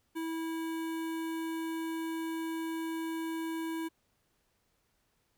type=tone with notch filter; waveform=square; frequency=325.7 Hz; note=E4; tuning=21 cents flat; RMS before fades=-36 dBFS; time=0.15-3.89 s; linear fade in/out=20 ms; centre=5100 Hz; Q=1.3; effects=pink hiss -75 dBFS RMS until 5.37 s